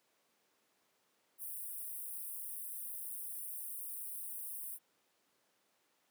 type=high-pass noise; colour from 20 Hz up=white; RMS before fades=-44 dBFS; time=1.38-4.79 s; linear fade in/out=50 ms; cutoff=8800 Hz; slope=96 dB/octave; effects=pink hiss -75 dBFS RMS until 6.1 s + high-pass 300 Hz 12 dB/octave